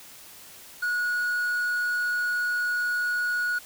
triangle tone with quantisation, 1457 Hz, F#6, 27 cents flat, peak -22 dBFS, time 0.82-3.59 s, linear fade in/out 10 ms, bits 8, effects white hiss -47 dBFS RMS until 3.65 s

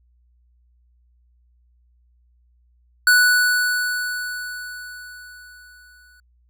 square tone with exponential decay, 1480 Hz, F#6, in tune, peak -11 dBFS, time 3.07-6.2 s, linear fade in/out 2 ms, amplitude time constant 680 ms, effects added 60 Hz sine -56 dBFS peak until 6.49 s

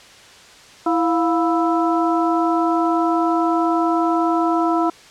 harmonic tone with a mistuned harmonic, 329.6 Hz, E4, in tune, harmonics 1 / 2 / 3 / 4, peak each -18 / -21 / -23 / -24 dBFS, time 0.86-4.9 s, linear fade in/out 5 ms, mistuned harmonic 2, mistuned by +110 cents, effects white hiss -44 dBFS RMS until 5.1 s + low-pass 6000 Hz 12 dB/octave

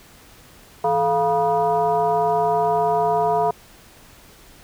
sine tone with frequency modulation, 698.5 Hz, F5, in tune, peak -16 dBFS, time 0.84-3.51 s, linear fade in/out 5 ms, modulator 267 Hz, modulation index 1.2, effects pink hiss -48 dBFS RMS until 4.63 s

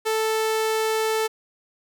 sawtooth tone, 440 Hz, A4, in tune, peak -17 dBFS, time 0.05-1.28 s, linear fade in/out 20 ms, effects none

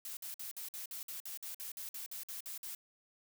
blue noise bursts, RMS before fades -44 dBFS, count 16, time 0.05-2.75 s, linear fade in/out 2 ms, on 120 ms, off 52 ms, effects none

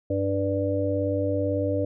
harmonic tone, 98 Hz, G2, in tune, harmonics 1 / 3 / 5 / 6, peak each -28 / -28 / -28 / -28 dBFS, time 0.1-1.85 s, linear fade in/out 5 ms, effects none

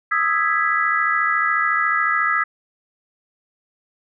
sine chord, E major seventh, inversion third, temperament equal, 1244.5 / 1318.5 / 1661.2 / 1975.5 Hz, D#6 / E6 / G#6 / B6, 0 / 0 / 0 / 0 cents, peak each -22 dBFS, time 0.11-2.44 s, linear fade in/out 10 ms, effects none

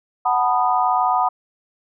sine chord, B dominant seventh, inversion second, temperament just, 740.8 / 889 / 987.8 / 1234.7 Hz, F#5 / A5 / B5 / D#6, +2 / +18 / 0 / -14 cents, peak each -19 / -24 / -20 / -22 dBFS, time 0.25-1.29 s, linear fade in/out 10 ms, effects none

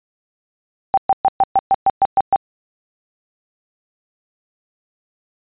sine tone bursts, 778 Hz, G5, 13 cents flat, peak -9 dBFS, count 10, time 0.94-2.36 s, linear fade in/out 0 ms, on 34 ms, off 120 ms, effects resampled to 8000 Hz

